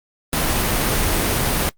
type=noise; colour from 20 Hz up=pink; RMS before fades=-19 dBFS; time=0.33-1.69 s; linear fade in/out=0 ms; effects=noise-tail reverb RT60 0.1 s tail -23 dB re dry + Opus 32 kbps